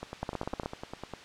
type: two click trains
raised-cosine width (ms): 1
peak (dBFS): -23 / -18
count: 12 / 8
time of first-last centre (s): 0.03-1.137 / 0.23-0.659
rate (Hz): 9.94 / 16.3
effects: white hiss -48 dBFS RMS until 1.24 s + low-pass 4000 Hz 12 dB/octave

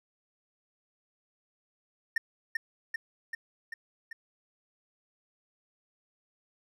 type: tone with echo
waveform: triangle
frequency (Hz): 1815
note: A#6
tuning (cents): -47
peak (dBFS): -22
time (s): 2.16-2.18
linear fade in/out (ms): 5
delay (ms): 390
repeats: 5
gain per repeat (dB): -3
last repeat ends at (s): 4.13
effects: none

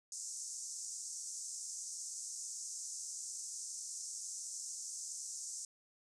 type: band-pass noise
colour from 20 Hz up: pink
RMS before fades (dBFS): -45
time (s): 0.12-5.65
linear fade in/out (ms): 2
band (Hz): 5800 to 8600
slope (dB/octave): 48
effects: none

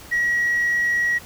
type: tone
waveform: sine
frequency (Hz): 1912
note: A#6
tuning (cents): +43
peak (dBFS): -16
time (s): 0.11-1.19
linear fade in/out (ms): 20
effects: tanh soft clip ceiling -15 dBFS + pink hiss -42 dBFS RMS until 1.25 s

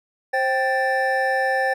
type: tone cluster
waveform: triangle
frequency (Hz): 528 / 780 / 1767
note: C5 / G5 / A6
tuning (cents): +16 / -9 / +7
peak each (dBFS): -21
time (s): 0.33-1.74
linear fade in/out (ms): 10
effects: none

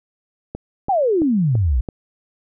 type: click train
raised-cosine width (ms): 2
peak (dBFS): -14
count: 5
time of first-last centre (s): 0.55-1.888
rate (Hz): 2.99
type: exponential sweep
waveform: sine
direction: down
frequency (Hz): 828 to 55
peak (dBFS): -14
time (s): 0.89-1.81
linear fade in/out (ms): 5
effects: none

